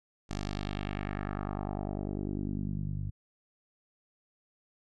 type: tone with low-pass filter sweep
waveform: 10% pulse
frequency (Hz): 50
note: G1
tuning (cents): +35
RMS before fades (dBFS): -35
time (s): 0.29-3.11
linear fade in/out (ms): 20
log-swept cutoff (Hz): 6700 to 110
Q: 1.8
effects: none